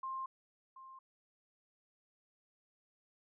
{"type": "tone with echo", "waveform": "sine", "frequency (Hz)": 1057, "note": "C6", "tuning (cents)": 17, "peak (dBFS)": -38, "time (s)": [0.03, 0.26], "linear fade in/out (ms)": 5, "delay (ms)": 730, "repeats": 1, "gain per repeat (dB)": -13, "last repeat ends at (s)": 0.99, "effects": []}